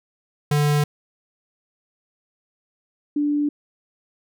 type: tone pair in turn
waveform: square / sine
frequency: 147.2 / 292.8 Hz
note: D3 / D4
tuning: +4 / -5 cents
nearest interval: octave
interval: 1191 cents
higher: second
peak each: -17 / -18 dBFS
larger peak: first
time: 0.51-0.84 / 3.16-3.49 s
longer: neither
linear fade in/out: 5 ms
effects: none